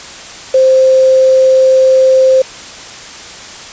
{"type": "tone with quantisation", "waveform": "sine", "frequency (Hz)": 523.3, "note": "C5", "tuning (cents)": 0, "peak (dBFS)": -4, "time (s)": [0.54, 2.42], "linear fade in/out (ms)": 5, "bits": 4, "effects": ["white hiss -29 dBFS RMS until 3.72 s", "resampled to 16000 Hz"]}